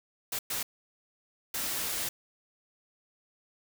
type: noise bursts at uneven times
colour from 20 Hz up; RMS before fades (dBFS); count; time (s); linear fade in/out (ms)
white; -33; 3; 0.32-0.39 / 0.5-0.63 / 1.54-2.09; 5
effects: none